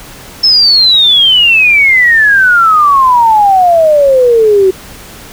sine exponential sweep, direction down, 5310 to 370.7 Hz, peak -3 dBFS, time 0.43-4.71 s, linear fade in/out 10 ms, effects pink hiss -31 dBFS RMS until 5.32 s

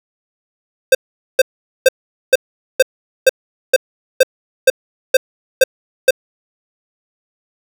square tone bursts, 522 Hz, C5, 4 cents flat, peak -5 dBFS, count 12, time 0.92-6.108 s, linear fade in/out 5 ms, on 29 ms, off 440 ms, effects none

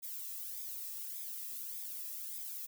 violet noise with flanger, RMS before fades -43 dBFS, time 0.02-2.67 s, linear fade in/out 20 ms, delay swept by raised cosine 0.69 to 1.38 ms, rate 1.7 Hz, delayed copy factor -0.7, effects none

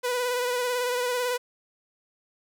sawtooth tone with vibrato, 493.9 Hz, B4, in tune, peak -21 dBFS, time 0.03-1.38 s, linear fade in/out 20 ms, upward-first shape sine, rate 18 Hz, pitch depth 33 cents each way, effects none

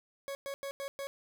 40% pulse tone bursts at uneven times, 554 Hz, C#5, 1 cent flat, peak -36 dBFS, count 5, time 0.28-0.35 / 0.46-0.54 / 0.63-0.71 / 0.8-0.88 / 0.99-1.07 s, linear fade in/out 0 ms, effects none

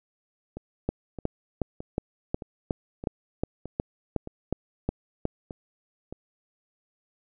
two click trains, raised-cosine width 2 ms, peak -12 / -23 dBFS, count 13 / 10, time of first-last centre 0.89-5.254 / 0.57-6.126 s, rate 2.75 / 1.62 Hz, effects none

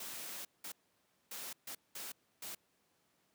white noise bursts at uneven times, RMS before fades -45 dBFS, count 6, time 0-0.45 / 0.64-0.72 / 1.31-1.53 / 1.67-1.75 / 1.95-2.12 / 2.42-2.55 s, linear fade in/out 5 ms, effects pink hiss -75 dBFS RMS until 3.34 s + high-pass 150 Hz 12 dB/octave

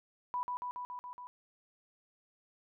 sine tone with echo, 987 Hz, B5, 1 cent flat, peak -32 dBFS, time 0.34-0.43 s, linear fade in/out 0 ms, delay 140 ms, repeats 6, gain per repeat -2 dB, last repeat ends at 1.27 s, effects none

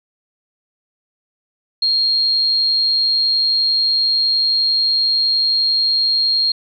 sine tone, 4237 Hz, C8, 21 cents sharp, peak -13 dBFS, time 1.82-6.52 s, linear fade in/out 5 ms, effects none

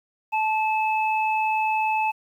sine tone pair together, 870 / 2603 Hz, A5 / E7, -20 / -22 cents, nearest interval octave + perfect fifth, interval 1898 cents, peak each -21 / -27 dBFS, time 0.32-2.12 s, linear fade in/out 20 ms, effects 9-bit

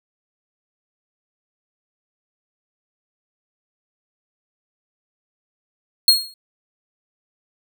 40% pulse tone with exponential decay, 4278 Hz, C8, 38 cents sharp, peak -5 dBFS, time 6.08-6.34 s, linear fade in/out 2 ms, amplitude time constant 56 ms, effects none

